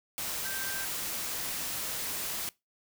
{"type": "tone in noise", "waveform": "sine", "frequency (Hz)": 1568, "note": "G6", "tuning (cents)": 0, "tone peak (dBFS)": -38, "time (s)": [0.45, 0.85], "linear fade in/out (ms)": 0, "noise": "white", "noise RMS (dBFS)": -35, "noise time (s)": [0.18, 2.49], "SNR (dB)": -6, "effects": ["noise-tail reverb RT60 0.2 s tail -21 dB re dry"]}